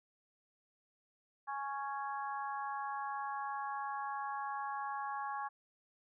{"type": "harmonic tone", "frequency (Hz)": 277.2, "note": "C#4", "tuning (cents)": 0, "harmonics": [3, 4, 5, 6], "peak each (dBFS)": [-40, -41, -51, -47], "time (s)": [1.47, 5.49], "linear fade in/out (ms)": 20, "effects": []}